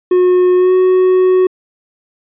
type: tone with pitch glide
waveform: triangle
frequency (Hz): 362.7 to 370.1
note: F#4 to F#4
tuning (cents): -34 to 0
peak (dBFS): -5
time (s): 0.11-1.47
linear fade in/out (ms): 5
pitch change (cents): +34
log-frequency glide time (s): 0.56-0.73
effects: resampled to 8000 Hz